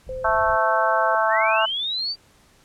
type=low-pass noise; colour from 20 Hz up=pink; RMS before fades=-38 dBFS; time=0.06-0.57 s; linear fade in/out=20 ms; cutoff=100 Hz; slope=12 dB/octave
type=tone with pitch glide; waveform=sine; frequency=518 to 521.3 Hz; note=C5 to C5; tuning=-17 to -6 cents; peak=-28 dBFS; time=0.09-1.15 s; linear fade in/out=2 ms; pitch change=+11 cents; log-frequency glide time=0.71-0.87 s
type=harmonic tone; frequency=220 Hz; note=A3; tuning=in tune; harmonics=3 / 4 / 5 / 6 / 7; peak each=-22 / -23 / -24 / -25 / -25 dBFS; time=0.24-1.66 s; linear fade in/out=10 ms
type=linear sweep; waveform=sine; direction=up; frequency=1661.2 to 4699 Hz; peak=-23 dBFS; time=1.28-2.16 s; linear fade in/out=50 ms
effects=pink hiss -56 dBFS RMS until 2.64 s + low-pass 11000 Hz 12 dB/octave